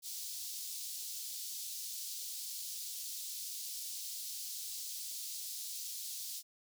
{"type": "high-pass noise", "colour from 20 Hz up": "pink", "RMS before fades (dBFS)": -43, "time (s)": [0.02, 6.43], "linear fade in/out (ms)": 50, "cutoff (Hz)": 4200, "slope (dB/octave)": 24, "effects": []}